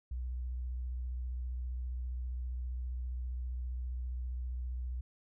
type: tone with vibrato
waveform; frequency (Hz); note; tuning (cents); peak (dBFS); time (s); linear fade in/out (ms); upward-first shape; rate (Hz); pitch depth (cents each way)
sine; 62; B1; +7; -35; 0.11-5.01; 5; triangle; 15; 44
effects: none